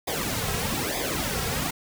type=noise with flanger; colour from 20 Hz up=pink; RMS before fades=-28 dBFS; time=0.07-1.71 s; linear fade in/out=10 ms; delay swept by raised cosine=0.7 to 3.4 ms; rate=1.1 Hz; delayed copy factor=-0.8; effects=none